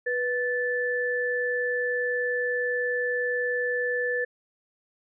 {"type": "tone pair together", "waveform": "sine", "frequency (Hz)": [491.6, 1750], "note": ["B4", "A6"], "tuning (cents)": [-8, -10], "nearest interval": "octave + minor seventh", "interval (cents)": 2198, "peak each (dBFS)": -27, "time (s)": [0.06, 4.25], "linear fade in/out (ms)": 10, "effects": []}